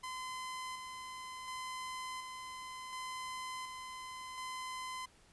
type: tone with tremolo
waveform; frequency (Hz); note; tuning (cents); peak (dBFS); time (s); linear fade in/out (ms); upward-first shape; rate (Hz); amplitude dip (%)
sawtooth; 1026; C6; -34; -37; 0.03-5.06; 10; square; 0.69; 35
effects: pink hiss -65 dBFS RMS until 5.32 s + resampled to 24000 Hz